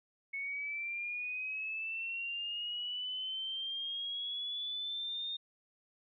sine linear sweep, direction up, 2200 to 3672 Hz, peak -36 dBFS, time 0.33-5.37 s, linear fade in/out 10 ms, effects none

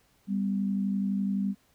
sine tone pair together, 197.3 / 249.1 Hz, G3 / B3, +11 / +15 cents, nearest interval major third, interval 404 cents, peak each -26 / -34 dBFS, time 0.27-1.55 s, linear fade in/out 50 ms, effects pink hiss -66 dBFS RMS until 1.74 s

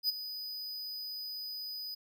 square tone with ADSR envelope, 4978 Hz, D#8, in tune, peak -26 dBFS, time 0.03-1.95 s, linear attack 59 ms, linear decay 19 ms, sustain -13 dB, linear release 11 ms, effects none

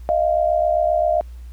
sine tone pair together, 622 / 689.6 Hz, D#5 / F5, -1 / -22 cents, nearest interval major second, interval 179 cents, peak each -18 dBFS, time 0.09-1.21 s, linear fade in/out 0 ms, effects added 60 Hz sine -33 dBFS peak until 1.52 s + pink hiss -57 dBFS RMS until 1.52 s

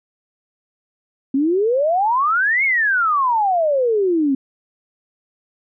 sine exponential two-way sweep, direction up then down, 261.2 to 2228 to 261.2 Hz, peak -14 dBFS, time 1.34-4.35 s, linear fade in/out 5 ms, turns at 2.64 s, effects none

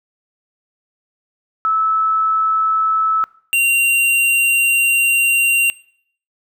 sine / square tone pair in turn, 1305 / 2765 Hz, E6 / F7, -18 / -18 cents, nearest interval octave + minor second, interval 1300 cents, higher second, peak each -13 dBFS, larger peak neither, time 1.65-3.24 / 3.53-5.7 s, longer second, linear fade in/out 0 ms, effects noise-tail reverb RT60 0.6 s tail -22 dB re dry

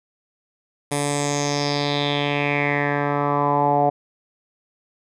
10% pulse tone with low-pass filter sweep, 144.3 Hz, D3, 30 cents flat, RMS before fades -21 dBFS, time 0.91-3.9 s, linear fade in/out 10 ms, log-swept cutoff 10000 to 710 Hz, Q 4.7, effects none

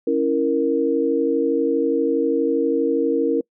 sine chord, A# diminished, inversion first, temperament equal, 277.2 / 329.6 / 466.2 Hz, C#4 / E4 / A#4, 0 / 0 / 0 cents, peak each -22 / -22 / -19 dBFS, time 0.07-3.41 s, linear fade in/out 5 ms, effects noise-tail reverb RT60 0.1 s tail -25 dB re dry

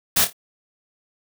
white noise with echo, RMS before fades -17 dBFS, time 0.16-0.25 s, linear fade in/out 10 ms, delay 27 ms, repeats 3, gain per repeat -10 dB, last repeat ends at 0.331 s, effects none

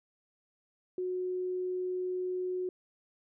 sine tone, 365.9 Hz, F#4, 19 cents flat, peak -31 dBFS, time 0.98-2.69 s, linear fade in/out 2 ms, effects none

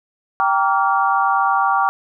sine chord, G minor seventh, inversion none, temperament equal with one note detuned, 784 / 932.3 / 1151.1 / 1396.9 Hz, G5 / Bb5 / D6 / F6, 0 / 0 / -35 / 0 cents, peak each -18 / -21 / -18 / -22 dBFS, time 0.4-1.89 s, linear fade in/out 0 ms, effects none

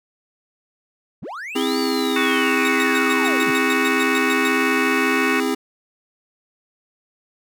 triangle linear two-way sweep, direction up then down, 86.3 to 4619 to 109.8 Hz, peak -27 dBFS, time 1.22-3.51 s, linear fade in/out 10 ms, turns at 1.78 s
square chord, C augmented, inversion none, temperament just, 261.6 / 327 / 408.8 Hz, C4 / E4 / G#4, 0 / -14 / -27 cents, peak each -23 / -26 / -24 dBFS, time 1.55-5.55 s, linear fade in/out 10 ms
harmonic tone, 370 Hz, F#4, in tune, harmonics 3 / 4 / 5 / 6 / 7, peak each -26 / -26 / -26 / -26 / -26 dBFS, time 2.16-5.4 s, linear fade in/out 2 ms
sawtooth tone bursts, 3729 Hz, A#7, in tune, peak -23 dBFS, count 13, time 2.65-4.48 s, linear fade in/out 0 ms, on 30 ms, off 120 ms
effects none

